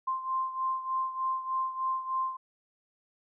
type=beating tone pair; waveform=sine; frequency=1046.5 / 1049.8 Hz; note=C6 / C6; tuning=0 / +5 cents; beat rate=3.3 Hz; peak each=-30 / -35 dBFS; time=0.07-2.37 s; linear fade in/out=10 ms; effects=none